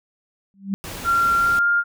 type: tone with exponential growth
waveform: sine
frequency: 196 Hz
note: G3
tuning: in tune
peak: -17 dBFS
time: 0.54-0.74 s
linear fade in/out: 0 ms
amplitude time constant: 42 ms
type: noise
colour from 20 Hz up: pink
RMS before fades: -33 dBFS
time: 0.84-1.59 s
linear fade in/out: 0 ms
type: tone with pitch glide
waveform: sine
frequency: 1377 to 1405.1 Hz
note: F6 to F6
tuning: -25 to +10 cents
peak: -15 dBFS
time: 1.04-1.84 s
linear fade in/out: 50 ms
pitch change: +35 cents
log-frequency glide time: 1.36-1.67 s
effects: none